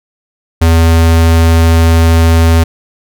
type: tone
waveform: square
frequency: 82.41 Hz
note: E2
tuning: in tune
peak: -5 dBFS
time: 0.61-2.64 s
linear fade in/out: 10 ms
effects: none